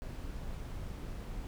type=noise; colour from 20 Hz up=brown; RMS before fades=-41 dBFS; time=0.02-1.47 s; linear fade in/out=0 ms; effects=none